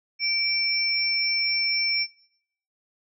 sine tone pair together, 2323 / 5402 Hz, D7 / E8, -20 / +42 cents, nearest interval octave + minor third, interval 1462 cents, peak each -25 dBFS, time 0.19-2.07 s, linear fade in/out 50 ms, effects noise-tail reverb RT60 0.7 s tail -20 dB re dry

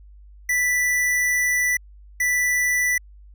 square tone pair in turn, 1975.5 / 1975.5 Hz, B6 / B6, 0 / 0 cents, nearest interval unison, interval 0 cents, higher neither, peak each -19 dBFS, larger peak neither, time 0.49-1.77 / 2.2-2.98 s, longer first, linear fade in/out 5 ms, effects added 50 Hz sine -43 dBFS peak until 3.34 s

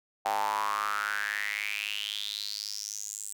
square tone with high-pass filter sweep, 51.91 Hz, G#1, in tune, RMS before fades -33 dBFS, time 0.25-3.33 s, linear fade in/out 5 ms, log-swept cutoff 770 to 8200 Hz, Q 7.1, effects none

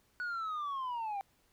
sine linear sweep, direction down, 1478 to 774 Hz, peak -32 dBFS, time 0.2-1.21 s, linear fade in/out 0 ms, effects tanh soft clip ceiling -34 dBFS + pink hiss -71 dBFS RMS until 1.52 s

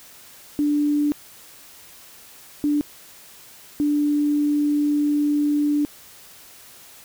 sine tone bursts at uneven times, 293.7 Hz, D4, in tune, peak -17 dBFS, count 3, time 0.59-1.12 / 2.64-2.81 / 3.8-5.85 s, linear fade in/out 0 ms, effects white hiss -46 dBFS RMS until 7.04 s

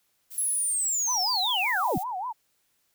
violet noise, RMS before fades -41 dBFS, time 0.3-2.04 s, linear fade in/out 20 ms
sine linear sweep, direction down, 11090 to 110 Hz, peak -24 dBFS, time 0.38-1.98 s, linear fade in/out 0 ms
sine tone with vibrato, 859 Hz, A5, 42 cents flat, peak -29 dBFS, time 1.07-2.33 s, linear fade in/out 20 ms, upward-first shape sine, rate 5.2 Hz, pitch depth 290 cents each way
effects white hiss -71 dBFS RMS until 2.94 s

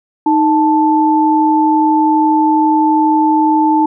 sine tone pair together, 311.1 / 878.8 Hz, D#4 / A5, 0 / -2 cents, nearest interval octave + tritone, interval 1798 cents, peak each -11 dBFS, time 0.26-3.86 s, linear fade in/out 5 ms, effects none

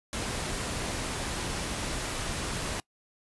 pink noise, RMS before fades -33 dBFS, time 0.13-2.8 s, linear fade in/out 0 ms, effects noise-tail reverb RT60 0.1 s tail -24 dB re dry + resampled to 24000 Hz

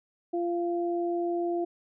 sine tone pair together, 345.1 / 691.7 Hz, F4 / F5, -21 / -17 cents, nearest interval octave, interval 1204 cents, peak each -27 / -33 dBFS, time 0.33-1.65 s, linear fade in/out 10 ms, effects none

